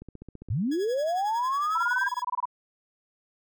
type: click train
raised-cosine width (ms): 3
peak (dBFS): -29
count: 8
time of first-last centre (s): 0.02-0.487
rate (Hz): 15
type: linear sweep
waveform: sine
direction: up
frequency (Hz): 84.1 to 1629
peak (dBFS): -24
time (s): 0.5-2.08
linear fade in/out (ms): 5
type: tone with tremolo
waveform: 15% pulse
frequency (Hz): 1674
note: G#6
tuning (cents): +13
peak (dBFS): -33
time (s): 0.71-2.23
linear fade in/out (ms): 10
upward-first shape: sine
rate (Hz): 11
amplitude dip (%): 75
type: tone bursts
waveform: sine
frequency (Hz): 987.8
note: B5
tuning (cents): 0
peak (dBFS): -25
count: 14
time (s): 1.75-2.455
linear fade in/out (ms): 5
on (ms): 29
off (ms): 23
effects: none